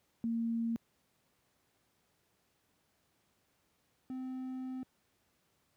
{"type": "tone pair in turn", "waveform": ["sine", "triangle"], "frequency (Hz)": [230, 258.2], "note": ["A#3", "C4"], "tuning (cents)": [-23, -23], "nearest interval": "major second", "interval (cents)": 200, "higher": "second", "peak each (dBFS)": [-31, -36], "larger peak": "first", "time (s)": [[0.24, 0.76], [4.1, 4.83]], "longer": "second", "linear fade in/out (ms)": 0, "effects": ["pink hiss -75 dBFS RMS until 5.76 s", "high-pass 80 Hz 12 dB/octave"]}